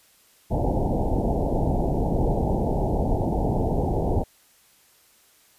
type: low-pass noise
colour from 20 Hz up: pink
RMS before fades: -23 dBFS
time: 0.5-4.24 s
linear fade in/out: 20 ms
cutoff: 880 Hz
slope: 96 dB/octave
effects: white hiss -58 dBFS RMS until 5.58 s + resampled to 32000 Hz